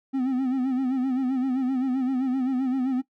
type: tone with vibrato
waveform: triangle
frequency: 259.6 Hz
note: C4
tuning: 13 cents flat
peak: -20 dBFS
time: 0.13-3.02 s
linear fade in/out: 20 ms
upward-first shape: sine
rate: 7.7 Hz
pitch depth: 76 cents each way
effects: noise-tail reverb RT60 0.1 s tail -17 dB re dry

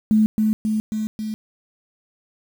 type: tone with echo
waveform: sine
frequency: 216.1 Hz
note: A3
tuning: 31 cents flat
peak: -12 dBFS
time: 0.11-0.26 s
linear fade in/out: 0 ms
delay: 270 ms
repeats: 4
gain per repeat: -3 dB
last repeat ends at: 1.34 s
effects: 7-bit

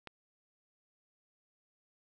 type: click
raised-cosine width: 0.3 ms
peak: -28 dBFS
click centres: 0.073 s
effects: none

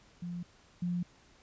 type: tone pair in turn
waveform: sine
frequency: 174.61 / 176.03 Hz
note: F3 / F3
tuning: 0 / +14 cents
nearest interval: unison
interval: 14 cents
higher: second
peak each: -36 / -30 dBFS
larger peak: second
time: 0.22-0.43 / 0.82-1.03 s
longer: neither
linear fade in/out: 5 ms
effects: pink hiss -62 dBFS RMS until 1.42 s + resampled to 16000 Hz

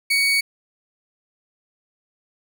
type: tone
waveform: 30% pulse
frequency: 2239 Hz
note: C#7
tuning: 17 cents sharp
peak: -14 dBFS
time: 0.1-0.41 s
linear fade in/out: 10 ms
effects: none

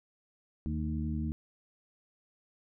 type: harmonic tone with a mistuned harmonic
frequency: 77.3 Hz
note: D#2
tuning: 11 cents flat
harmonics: 1 / 2 / 3 / 4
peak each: -34 / -37 / -36 / -41 dBFS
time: 0.66-1.32 s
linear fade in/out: 0 ms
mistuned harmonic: 3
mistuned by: -46 cents
effects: none

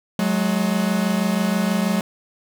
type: tone pair together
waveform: 45% pulse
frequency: 185 / 211.2 Hz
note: F#3 / G#3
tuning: 0 / +29 cents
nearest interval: major second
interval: 229 cents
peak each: -21 dBFS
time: 0.19-2.01 s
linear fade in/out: 2 ms
effects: none

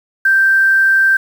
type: tone with quantisation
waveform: sine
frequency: 1568 Hz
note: G6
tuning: in tune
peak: -8 dBFS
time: 0.25-1.17 s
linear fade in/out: 5 ms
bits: 6
effects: none

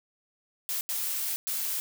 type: noise bursts at uneven times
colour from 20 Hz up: blue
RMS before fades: -31 dBFS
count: 3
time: 0.69-0.81 / 0.89-1.36 / 1.47-1.8 s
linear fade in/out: 0 ms
effects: none

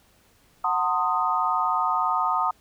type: chord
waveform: sine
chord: F# diminished seventh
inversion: none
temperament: equal with one note detuned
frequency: 740 / 903.2 / 1046.5 / 1244.5 Hz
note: F#5 / A5 / C6 / Eb6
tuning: 0 / +45 / 0 / 0 cents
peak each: -28 / -26 / -29 / -24 dBFS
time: 0.64-2.51 s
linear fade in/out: 5 ms
effects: pink hiss -60 dBFS RMS until 2.6 s

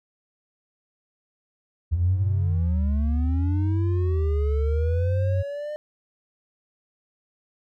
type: tone with vibrato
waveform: sine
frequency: 82.2 Hz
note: E2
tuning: 4 cents flat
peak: -20 dBFS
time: 1.91-5.43 s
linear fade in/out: 20 ms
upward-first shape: sine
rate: 0.67 Hz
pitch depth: 260 cents each way
type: linear sweep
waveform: triangle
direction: up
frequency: 68.2 to 606 Hz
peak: -27 dBFS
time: 1.92-5.76 s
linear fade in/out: 0 ms
effects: none

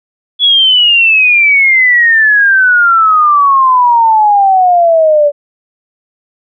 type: exponential sweep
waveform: sine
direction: down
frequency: 3413 to 573 Hz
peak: -4 dBFS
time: 0.39-5.32 s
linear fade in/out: 50 ms
effects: none

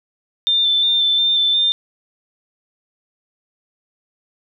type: tone with vibrato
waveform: sine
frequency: 3568 Hz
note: A7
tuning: 23 cents sharp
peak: -13 dBFS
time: 0.47-1.72 s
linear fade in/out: 0 ms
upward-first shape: square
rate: 2.8 Hz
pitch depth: 16 cents each way
effects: none

